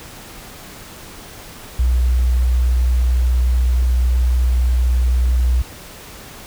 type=tone; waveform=sine; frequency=61.74 Hz; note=B1; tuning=in tune; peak=-12 dBFS; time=1.79-5.62 s; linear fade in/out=5 ms; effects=pink hiss -37 dBFS RMS until 6.46 s